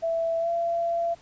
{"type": "tone with pitch glide", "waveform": "sine", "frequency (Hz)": [662, 679], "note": ["E5", "F5"], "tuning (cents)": [7, -49], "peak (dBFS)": -23, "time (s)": [0.02, 1.15], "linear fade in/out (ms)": 20, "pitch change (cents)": 44, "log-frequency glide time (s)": [0.39, 0.49], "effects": ["pink hiss -55 dBFS RMS until 1.21 s", "resampled to 16000 Hz"]}